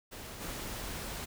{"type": "noise with level steps", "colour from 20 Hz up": "pink", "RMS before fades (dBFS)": [-45, -40], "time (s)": [0.11, 1.26], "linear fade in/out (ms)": 20, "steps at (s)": 0.4, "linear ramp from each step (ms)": 20, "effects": []}